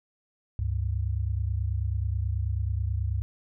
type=tone pair together; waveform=sine; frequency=70.9 / 100.15 Hz; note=C#2 / G2; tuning=+40 / +38 cents; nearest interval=tritone; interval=598 cents; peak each=-28 dBFS; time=0.59-3.22 s; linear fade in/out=0 ms; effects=none